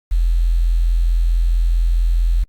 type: tone with quantisation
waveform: sine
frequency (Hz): 42.28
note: E1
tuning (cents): +45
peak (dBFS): -12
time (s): 0.11-2.44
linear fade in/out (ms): 10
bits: 7
effects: Opus 48 kbps